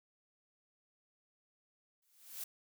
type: noise with exponential growth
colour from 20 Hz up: blue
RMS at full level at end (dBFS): -40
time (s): 2.02-2.44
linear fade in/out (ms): 5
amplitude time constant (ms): 90
effects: none